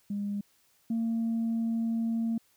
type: tone pair in turn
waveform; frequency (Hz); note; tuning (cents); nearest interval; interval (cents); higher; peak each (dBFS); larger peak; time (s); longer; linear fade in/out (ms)
sine; 203.2 / 228.1; G#3 / A#3; -38 / -37; major second; 201; second; -29 / -25; second; 0.1-0.41 / 0.9-2.38; second; 5
effects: tanh soft clip ceiling -24 dBFS + white hiss -67 dBFS RMS until 2.56 s